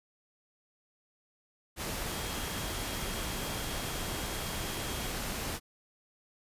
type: tone in noise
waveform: sine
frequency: 3262 Hz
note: G#7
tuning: 32 cents flat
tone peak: -47 dBFS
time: 2.07-5.12 s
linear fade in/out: 50 ms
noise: pink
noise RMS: -36 dBFS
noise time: 1.76-5.6 s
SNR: -14 dB
effects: resampled to 32000 Hz